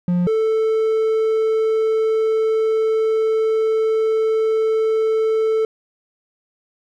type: tone pair in turn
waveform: triangle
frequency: 177 / 441.1 Hz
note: F3 / A4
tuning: +23 / +4 cents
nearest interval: octave + major third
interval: 1581 cents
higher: second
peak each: -13 dBFS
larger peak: neither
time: 0.08-0.27 / 0.27-5.65 s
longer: second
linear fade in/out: 2 ms
effects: none